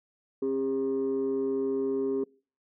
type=tone pair together; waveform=sine; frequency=268.6 / 403.3 Hz; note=C4 / G4; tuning=+46 / +49 cents; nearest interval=perfect fifth; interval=703 cents; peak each=-29 / -26 dBFS; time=0.42-2.24 s; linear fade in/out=5 ms; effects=noise-tail reverb RT60 0.4 s tail -25 dB re dry + tanh soft clip ceiling -22 dBFS